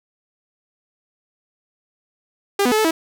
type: tone with pitch steps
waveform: sawtooth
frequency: 400.9 / 246.8 / 431 / 436 / 324.4 Hz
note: G4 / B3 / A4 / A4 / E4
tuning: +39 / -1 / -36 / -16 / -28 cents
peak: -11 dBFS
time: 2.59-2.91 s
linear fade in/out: 5 ms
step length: 64 ms
effects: none